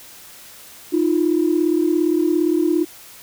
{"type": "tone pair together", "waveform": "sine", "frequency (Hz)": [311.1, 348.5], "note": ["D#4", "F4"], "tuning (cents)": [0, -4], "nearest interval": "major second", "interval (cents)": 196, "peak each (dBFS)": -17, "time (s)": [0.92, 2.85], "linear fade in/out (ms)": 20, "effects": ["tanh soft clip ceiling -7 dBFS", "white hiss -42 dBFS RMS until 3.22 s"]}